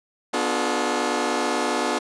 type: chord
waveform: 15% pulse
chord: B diminished seventh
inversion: none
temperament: just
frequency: 246.9 / 296.3 / 355.6 / 426.7 Hz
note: B3 / D4 / F4 / Ab4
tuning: 0 / +15 / +31 / +47 cents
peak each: -21 dBFS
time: 0.33-1.99 s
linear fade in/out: 10 ms
effects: resampled to 22050 Hz